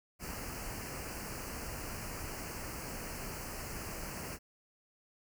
pink band-stop noise, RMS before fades -42 dBFS, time 0.19-4.39 s, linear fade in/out 50 ms, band 2900 to 4400 Hz, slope 96 dB/octave, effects none

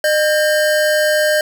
square tone pair together, 609 / 1593.3 Hz, D#5 / G6, -37 / +28 cents, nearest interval octave + perfect fourth, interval 1665 cents, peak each -14 / -19 dBFS, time 0.04-1.41 s, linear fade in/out 2 ms, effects none

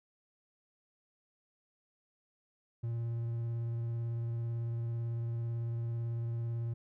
triangle tone with vibrato, 116.54 Hz, A#2, in tune, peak -31 dBFS, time 2.83-6.74 s, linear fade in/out 10 ms, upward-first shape triangle, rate 18 Hz, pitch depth 18 cents each way, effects none

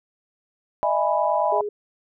sine chord, E major seventh, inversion third, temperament equal with one note detuned, 610.2 / 659.3 / 830.6 / 987.8 Hz, D#5 / E5 / G#5 / B5, -34 / 0 / 0 / 0 cents, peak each -24 dBFS, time 0.83-1.61 s, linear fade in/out 0 ms
sine tone, 415.3 Hz, G#4, in tune, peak -25 dBFS, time 1.52-1.69 s, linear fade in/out 5 ms
effects none

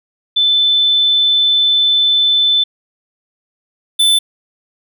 sine / square tone pair in turn, 3520 / 3520 Hz, A7 / A7, 0 / 0 cents, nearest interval unison, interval 0 cents, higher neither, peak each -9 dBFS, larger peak neither, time 0.36-2.64 / 3.99-4.19 s, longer first, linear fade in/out 10 ms, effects none

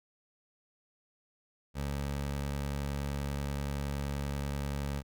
20% pulse tone, 70.5 Hz, C#2, 30 cents sharp, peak -28 dBFS, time 1.74-5.03 s, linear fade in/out 50 ms, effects none

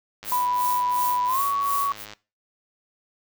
click train, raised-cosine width 0.2 ms, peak -22 dBFS, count 201, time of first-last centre 0.23-2.135 s, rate 105 Hz
violet noise with tremolo, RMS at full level -29 dBFS, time 0.24-2.06 s, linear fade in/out 50 ms, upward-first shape sine, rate 2.8 Hz, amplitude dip 100%
sine tone with pitch glide, 987.8 to 1121.7 Hz, B5 to C#6, 0 to +20 cents, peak -21 dBFS, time 0.32-1.92 s, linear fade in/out 0 ms, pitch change +220 cents, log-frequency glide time 1.27-1.42 s
effects noise-tail reverb RT60 0.3 s tail -20 dB re dry

